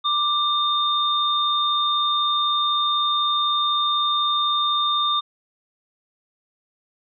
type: tone pair together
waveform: sine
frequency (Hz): 1181 / 3636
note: D6 / A#7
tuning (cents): +9 / -44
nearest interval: octave + perfect fifth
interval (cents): 1947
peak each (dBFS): -21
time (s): 0.04-5.21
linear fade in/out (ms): 20
effects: none